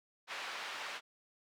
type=band-pass noise; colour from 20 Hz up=pink; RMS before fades=-43 dBFS; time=0.27-1.01 s; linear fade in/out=50 ms; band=1000 to 3500 Hz; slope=12 dB/octave; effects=none